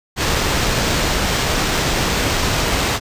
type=noise with sample-and-hold; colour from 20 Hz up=pink; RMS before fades=-18 dBFS; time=0.16-3 s; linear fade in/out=50 ms; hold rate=11025 Hz; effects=resampled to 32000 Hz